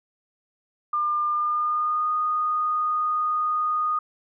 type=tone with pitch glide; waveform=sine; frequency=1200 to 1233.7 Hz; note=D6 to D#6; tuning=+37 to -15 cents; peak=-21 dBFS; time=0.93-3.99 s; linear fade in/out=5 ms; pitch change=+48 cents; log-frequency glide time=1.3-2.12 s; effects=none